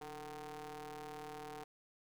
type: ring-modulated tone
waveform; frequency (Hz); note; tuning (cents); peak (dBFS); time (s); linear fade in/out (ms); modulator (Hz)
sawtooth; 155.56; D#3; 0; -39; 0.01-1.64; 5; 603
effects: none